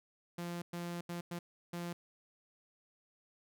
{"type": "tone bursts at uneven times", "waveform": "sawtooth", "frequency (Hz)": 173, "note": "F3", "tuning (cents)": -16, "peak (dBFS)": -35, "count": 5, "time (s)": [[0.38, 0.62], [0.73, 1.01], [1.09, 1.21], [1.31, 1.39], [1.73, 1.93]], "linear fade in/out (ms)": 5, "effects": []}